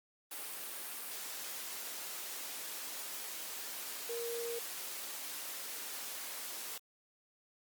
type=tone in noise; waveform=sine; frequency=468.9 Hz; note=A#4; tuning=10 cents sharp; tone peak=-37 dBFS; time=4.09-4.59 s; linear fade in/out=5 ms; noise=white; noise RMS=-43 dBFS; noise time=0.31-6.78 s; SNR=+3 dB; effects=high-pass 300 Hz 12 dB/octave + Opus 32 kbps